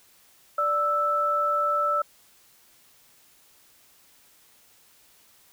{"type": "tone pair together", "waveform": "sine", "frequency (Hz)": [587.3, 1318.5], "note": ["D5", "E6"], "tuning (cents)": [0, 0], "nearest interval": "octave + major second", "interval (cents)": 1400, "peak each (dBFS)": [-28, -22], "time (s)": [0.58, 2.02], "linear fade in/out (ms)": 5, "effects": ["white hiss -58 dBFS RMS until 5.52 s"]}